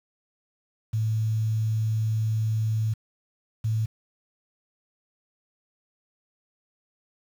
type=tone pair in turn; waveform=sine; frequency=110 / 110.46 Hz; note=A2 / A2; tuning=0 / +7 cents; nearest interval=unison; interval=7 cents; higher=second; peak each=-22 dBFS; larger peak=neither; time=0.93-2.94 / 3.64-3.86 s; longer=first; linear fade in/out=10 ms; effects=8-bit